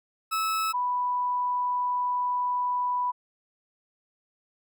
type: tone pair in turn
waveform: 40% pulse / sine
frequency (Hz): 1300 / 988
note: E6 / B5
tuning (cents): -24 / 0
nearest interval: perfect fourth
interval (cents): 476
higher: first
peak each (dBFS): -24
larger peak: neither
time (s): 0.31-0.73 / 0.73-3.12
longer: second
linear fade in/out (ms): 20
effects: none